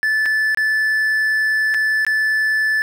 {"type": "tone with dropouts", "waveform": "triangle", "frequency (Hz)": 1745, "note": "A6", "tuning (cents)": -15, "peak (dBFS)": -13, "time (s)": [0.03, 2.82], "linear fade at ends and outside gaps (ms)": 0, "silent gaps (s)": [[0.257, 0.26], [0.547, 0.573], [1.741, 1.745], [2.049, 2.066]], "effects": []}